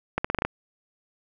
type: accelerating click train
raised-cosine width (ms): 0.5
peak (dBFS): -9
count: 7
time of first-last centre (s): 0.18-0.45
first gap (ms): 65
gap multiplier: 0.85
effects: none